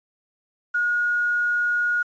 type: tone with quantisation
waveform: sine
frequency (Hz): 1442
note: F#6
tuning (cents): -45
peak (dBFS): -19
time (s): 0.74-2.03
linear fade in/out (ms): 10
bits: 8
effects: resampled to 16000 Hz